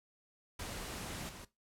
pink noise with level steps, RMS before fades -43 / -50 dBFS, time 0.59-1.45 s, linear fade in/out 5 ms, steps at 1.29 s, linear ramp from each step 2 ms, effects noise-tail reverb RT60 0.2 s tail -17 dB re dry + low-pass 12000 Hz 12 dB/octave

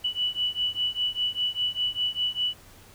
sine beating tone pair, 2957 / 2962 Hz, F#7 / F#7, -2 / +1 cents, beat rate 5 Hz, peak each -28 dBFS, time 0.04-2.54 s, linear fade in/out 10 ms, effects added 95 Hz sine -56 dBFS peak until 2.94 s + pink hiss -52 dBFS RMS until 2.94 s

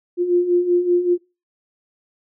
sine beating tone pair, 349.1 / 354.3 Hz, F4 / F4, -1 / +25 cents, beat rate 5.2 Hz, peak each -21 / -15 dBFS, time 0.17-1.18 s, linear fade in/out 50 ms, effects noise-tail reverb RT60 0.3 s tail -23 dB re dry

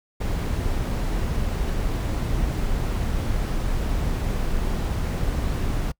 brown noise, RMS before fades -24 dBFS, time 0.2-5.92 s, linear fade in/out 10 ms, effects noise-tail reverb RT60 0.1 s tail -26 dB re dry

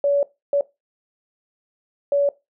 sine tone bursts at uneven times, 568 Hz, C#5, 42 cents sharp, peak -15 dBFS, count 3, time 0.04-0.23 / 0.53-0.61 / 2.12-2.29 s, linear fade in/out 2 ms, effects noise-tail reverb RT60 0.2 s tail -18 dB re dry

